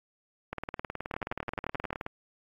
two click trains, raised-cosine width 0.5 ms, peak -19 / -17 dBFS, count 30 / 10, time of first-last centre 0.53-2.064 / 1.14-1.929 s, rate 18.9 / 11.4 Hz, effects AAC 32 kbps

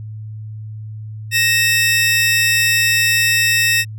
sawtooth tone pair together, 1864.7 / 2635 Hz, A#6 / E7, 0 / -1 cents, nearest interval tritone, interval 599 cents, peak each -12 dBFS, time 1.31-3.85 s, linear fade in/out 50 ms, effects added 108 Hz sine -27 dBFS peak until 3.98 s

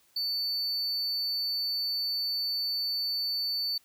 triangle tone, 4500 Hz, C#8, 25 cents sharp, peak -27 dBFS, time 0.16-3.78 s, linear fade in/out 5 ms, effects white hiss -65 dBFS RMS until 3.84 s

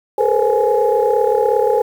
sine tone cluster, 418.6 / 455.3 / 483.5 / 521 / 838 Hz, G#4 / A#4 / B4 / C5 / G#5, +14 / -41 / -37 / -7 / +15 cents, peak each -18 dBFS, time 0.18-1.82 s, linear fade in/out 5 ms, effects tanh soft clip ceiling -3 dBFS + 7-bit

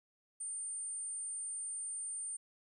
sine tone, 8950 Hz, C#9, 16 cents sharp, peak -37 dBFS, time 0.4-2.37 s, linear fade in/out 10 ms, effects tanh soft clip ceiling -36 dBFS + 13-bit

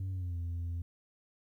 sine tone with pitch glide, 94.8 to 85.44 Hz, F#2 to F2, +43 to -37 cents, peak -31 dBFS, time 0-0.82 s, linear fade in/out 5 ms, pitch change -180 cents, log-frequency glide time 0.11-0.37 s, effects tanh soft clip ceiling -33 dBFS + 12-bit

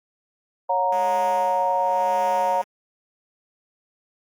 sine chord, F# major, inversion second, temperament equal with one note detuned, 554.4 / 723.5 / 932.3 Hz, C#5 / F#5 / A#5, 0 / -39 / 0 cents, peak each -25 / -24 / -21 dBFS, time 0.69-2.62 s, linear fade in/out 10 ms
5% pulse tone with tremolo, 207.7 Hz, G#3, in tune, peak -22 dBFS, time 0.92-2.64 s, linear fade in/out 5 ms, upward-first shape sine, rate 0.91 Hz, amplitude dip 75%
effects Opus 32 kbps

